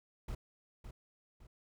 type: noise with echo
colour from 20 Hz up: brown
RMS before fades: -40 dBFS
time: 0.28-0.35 s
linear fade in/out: 5 ms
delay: 560 ms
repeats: 2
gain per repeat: -8 dB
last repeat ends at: 1.47 s
effects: none